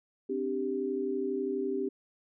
sine chord, C suspended second, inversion none, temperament equal, 261.6 / 293.7 / 392 Hz, C4 / D4 / G4, 0 / 0 / 0 cents, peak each -35 / -37 / -31 dBFS, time 0.29-1.89 s, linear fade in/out 10 ms, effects none

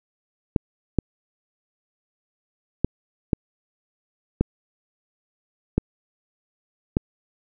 clicks, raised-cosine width 3 ms, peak -5 dBFS, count 7, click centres 0.562 / 0.987 / 2.846 / 3.332 / 4.41 / 5.78 / 6.969 s, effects none

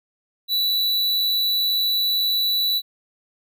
square tone, 3951 Hz, B7, in tune, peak -19 dBFS, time 0.48-2.82 s, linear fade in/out 50 ms, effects none

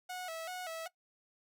sawtooth tone with vibrato, 690 Hz, F5, 21 cents flat, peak -36 dBFS, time 0.09-0.88 s, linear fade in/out 10 ms, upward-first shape square, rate 2.6 Hz, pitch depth 100 cents each way, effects noise-tail reverb RT60 0.1 s tail -18 dB re dry

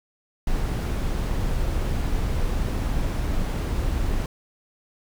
brown noise, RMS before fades -24 dBFS, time 0.47-4.26 s, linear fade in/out 2 ms, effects none

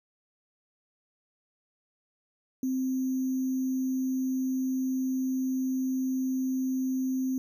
sine tone with sample-and-hold, 260.8 Hz, C4, 5 cents flat, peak -26 dBFS, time 2.63-7.38 s, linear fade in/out 2 ms, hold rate 6300 Hz, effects none

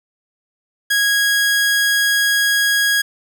sawtooth tone, 1650 Hz, G#6, 12 cents flat, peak -10 dBFS, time 0.9-3.02 s, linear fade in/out 10 ms, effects none

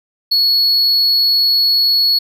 triangle tone, 4371 Hz, C#8, 25 cents flat, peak -9 dBFS, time 0.31-2.19 s, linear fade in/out 10 ms, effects none

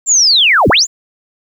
sine linear two-way sweep, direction down then up, 7459 to 35 to 7459 Hz, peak -6 dBFS, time 0.06-0.87 s, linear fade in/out 50 ms, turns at 0.69 s, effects 7-bit

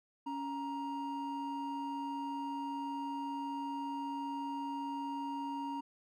triangle tone pair together, 278.9 / 938.1 Hz, C#4 / A#5, +11 / +11 cents, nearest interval octave + major sixth, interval 2100 cents, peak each -38 / -37 dBFS, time 0.26-5.81 s, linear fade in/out 10 ms, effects none

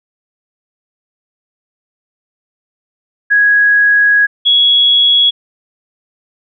sine tone pair in turn, 1661.2 / 3346 Hz, G#6 / G#7, 0 / +12 cents, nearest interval octave, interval 1212 cents, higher second, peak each -6 dBFS, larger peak neither, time 3.3-4.27 / 4.45-5.31 s, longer first, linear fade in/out 20 ms, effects none

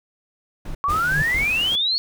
brown noise bursts, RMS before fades -29 dBFS, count 4, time 0.65-1.44 s, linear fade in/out 5 ms, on 100 ms, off 130 ms
sine exponential sweep, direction up, 1105 to 4438 Hz, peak -18 dBFS, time 0.84-1.98 s, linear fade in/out 0 ms
pink noise, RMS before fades -34 dBFS, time 0.89-1.76 s, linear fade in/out 10 ms
sine tone with exponential growth, 150 Hz, D3, 37 cents sharp, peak -18 dBFS, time 0.89-1.22 s, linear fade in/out 0 ms, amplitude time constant 71 ms
effects none

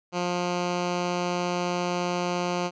10% pulse tone, 177.1 Hz, F3, 24 cents sharp, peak -17 dBFS, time 0.12-2.71 s, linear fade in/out 50 ms, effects resampled to 16000 Hz

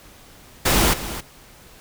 pink noise with echo, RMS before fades -17 dBFS, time 0.65-0.94 s, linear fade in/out 10 ms, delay 270 ms, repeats 1, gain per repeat -13 dB, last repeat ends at 1.21 s, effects pink hiss -47 dBFS RMS until 1.8 s

